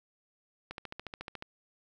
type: click train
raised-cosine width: 0.3 ms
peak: -24 dBFS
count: 11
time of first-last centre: 0.71-1.424 s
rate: 14 Hz
effects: 11-bit